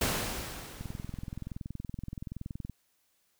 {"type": "noise with exponential decay", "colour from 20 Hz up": "pink", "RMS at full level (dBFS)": -28, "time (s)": [0.01, 1.58], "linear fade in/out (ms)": 5, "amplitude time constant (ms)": 340}
{"type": "click train", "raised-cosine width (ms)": 5, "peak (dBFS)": -26, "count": 41, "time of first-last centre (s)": [0.81, 2.697], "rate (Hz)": 21.2}
{"effects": ["white hiss -73 dBFS RMS until 3.39 s"]}